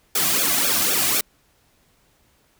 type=noise with flanger; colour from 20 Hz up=white; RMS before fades=-20 dBFS; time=0.15-1.21 s; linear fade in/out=5 ms; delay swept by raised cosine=0.99 to 2.29 ms; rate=3.9 Hz; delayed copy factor=-1; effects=pink hiss -61 dBFS RMS until 2.59 s